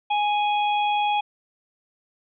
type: harmonic tone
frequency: 830.6 Hz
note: G#5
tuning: in tune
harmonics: 1 / 3 / 4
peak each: -20 / -30 / -32 dBFS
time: 0.1-1.21 s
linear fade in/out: 10 ms
effects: none